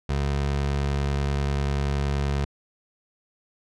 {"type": "tone", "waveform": "25% pulse", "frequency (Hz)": 70.3, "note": "C#2", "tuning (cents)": 25, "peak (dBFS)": -19, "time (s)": [0.09, 2.45], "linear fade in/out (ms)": 5, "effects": ["low-pass 6000 Hz 12 dB/octave"]}